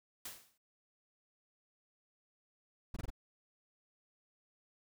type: noise with exponential decay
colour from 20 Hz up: white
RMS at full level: -42 dBFS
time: 0.25-0.58 s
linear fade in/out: 5 ms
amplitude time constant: 71 ms
type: noise bursts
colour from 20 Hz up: brown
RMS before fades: -39 dBFS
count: 4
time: 2.94-3.103 s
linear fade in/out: 5 ms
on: 25 ms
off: 21 ms
effects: none